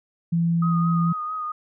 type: tone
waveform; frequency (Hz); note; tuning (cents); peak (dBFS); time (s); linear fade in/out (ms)
sine; 168.3; E3; +36; -18; 0.32-1.13; 10
type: tone with vibrato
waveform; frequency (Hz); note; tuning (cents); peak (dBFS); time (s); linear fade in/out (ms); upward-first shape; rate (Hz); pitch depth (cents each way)
sine; 1244.5; D#6; 0; -26; 0.62-1.52; 5; sine; 4.5; 28
effects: none